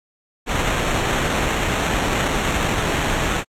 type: noise with sample-and-hold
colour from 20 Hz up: pink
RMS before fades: -21 dBFS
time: 0.46-3.44 s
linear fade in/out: 50 ms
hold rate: 4900 Hz
effects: low-pass 10000 Hz 12 dB/octave + AAC 64 kbps